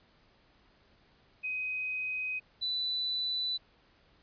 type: tone pair in turn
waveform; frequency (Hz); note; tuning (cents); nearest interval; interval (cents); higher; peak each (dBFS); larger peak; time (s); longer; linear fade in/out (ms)
sine; 2515 / 3982; D#7 / B7; +18 / +14; minor sixth; 796; second; -32 / -30; second; 1.43-2.4 / 2.61-3.58; neither; 20
effects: pink hiss -65 dBFS RMS until 4.22 s + resampled to 11025 Hz